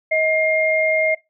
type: tone pair together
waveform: sine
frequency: 633 / 2122 Hz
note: D#5 / C7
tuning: +30 / +24 cents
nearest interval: octave + major sixth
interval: 2094 cents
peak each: -18 dBFS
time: 0.11-1.15 s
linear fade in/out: 10 ms
effects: noise-tail reverb RT60 0.2 s tail -20 dB re dry